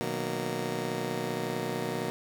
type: chord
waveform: 15% pulse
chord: B major seventh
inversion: none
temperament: just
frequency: 123.47 / 154.34 / 185.21 / 231.5 Hz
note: B2 / D#3 / F#3 / A#3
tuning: 0 / -14 / +2 / -12 cents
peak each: -31 dBFS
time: 0.01-2.1 s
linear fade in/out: 0 ms
effects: none